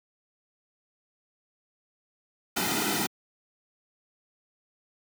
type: noise with comb filter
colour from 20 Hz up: pink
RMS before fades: -27 dBFS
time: 2.56-3.07 s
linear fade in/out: 10 ms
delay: 1.8 ms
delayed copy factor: -0.85
effects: high-pass 200 Hz 12 dB/octave